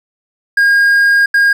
triangle tone bursts at uneven times, 1624 Hz, G#6, 39 cents flat, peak -5 dBFS, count 2, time 0.57-1.26 / 1.34-1.53 s, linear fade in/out 5 ms, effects none

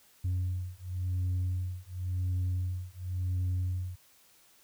sine beating tone pair, 90.6 / 91.53 Hz, F#2 / F#2, -36 / -18 cents, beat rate 0.93 Hz, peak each -31 dBFS, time 0.24-3.96 s, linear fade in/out 10 ms, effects tanh soft clip ceiling -26 dBFS + white hiss -62 dBFS RMS until 4.63 s

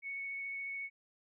sine tone with vibrato, 2217 Hz, C#7, in tune, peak -38 dBFS, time 0.02-0.9 s, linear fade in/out 50 ms, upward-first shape triangle, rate 14 Hz, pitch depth 11 cents each way, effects none

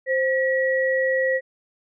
sine tone pair together, 523.3 / 1920.6 Hz, C5 / B6, 0 / -49 cents, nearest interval octave + major seventh, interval 2251 cents, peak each -20 / -23 dBFS, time 0.06-1.41 s, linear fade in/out 50 ms, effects none

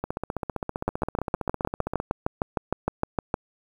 two click trains, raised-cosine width 1 ms, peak -14 / -9 dBFS, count 31 / 17, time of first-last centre 0.04-2.001 / 0.88-3.342 s, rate 15.3 / 6.5 Hz, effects 8-bit

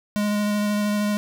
square tone with vibrato, 207.7 Hz, G#3, in tune, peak -21 dBFS, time 0.16-1.17 s, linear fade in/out 0 ms, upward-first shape square, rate 13 Hz, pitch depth 9 cents each way, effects none

